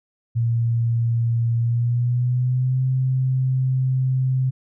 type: tone with pitch glide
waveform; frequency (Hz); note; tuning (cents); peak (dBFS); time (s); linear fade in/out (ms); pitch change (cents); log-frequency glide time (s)
sine; 116.54 to 130.06; A#2 to C3; 0 to -10; -17; 0.35-4.51; 20; +190; 1.58-2.83
effects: none